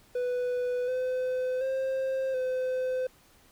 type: tone with pitch steps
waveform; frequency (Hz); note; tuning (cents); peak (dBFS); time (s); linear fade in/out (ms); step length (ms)
triangle; 494.9 / 509 / 529 / 512; B4 / C5 / C5 / C5; +4 / -48 / +19 / -38; -25; 0.15-3.07; 5; 730
effects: pink hiss -60 dBFS RMS until 3.51 s